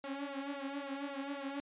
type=tone with flanger; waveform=sawtooth; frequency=278.4 Hz; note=C#4; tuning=8 cents sharp; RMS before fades=-41 dBFS; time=0.04-1.6 s; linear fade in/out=0 ms; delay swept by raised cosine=1.4 to 5 ms; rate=3.7 Hz; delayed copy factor=+0.8; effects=resampled to 8000 Hz